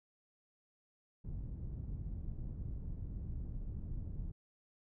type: low-pass noise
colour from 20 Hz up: pink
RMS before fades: -42 dBFS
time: 1.24-4.32 s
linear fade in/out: 10 ms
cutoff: 130 Hz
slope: 12 dB/octave
effects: none